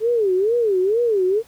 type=tone with vibrato; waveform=sine; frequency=420 Hz; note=G#4; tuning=19 cents sharp; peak=-15 dBFS; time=0-1.43 s; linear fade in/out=50 ms; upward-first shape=sine; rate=2.2 Hz; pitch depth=240 cents each way; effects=pink hiss -51 dBFS RMS until 1.47 s + high-pass 60 Hz 12 dB/octave